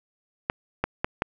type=clicks; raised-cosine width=0.5 ms; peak=-8 dBFS; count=4; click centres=0.499 / 0.84 / 1.045 / 1.221 s; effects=none